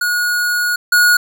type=tone pair in turn; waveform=square; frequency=1449 / 1449 Hz; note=F#6 / F#6; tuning=-37 / -37 cents; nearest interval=unison; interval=0 cents; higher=neither; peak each=-15 / -9 dBFS; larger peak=second; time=0.01-0.76 / 0.92-1.17 s; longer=first; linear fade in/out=5 ms; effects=none